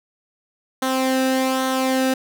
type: tone with flanger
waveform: sawtooth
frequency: 261.6 Hz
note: C4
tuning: in tune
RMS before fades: -20 dBFS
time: 0.82-2.14 s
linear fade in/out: 5 ms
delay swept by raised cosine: 0.4 to 0.93 ms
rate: 1.2 Hz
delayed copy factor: -0.55
effects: none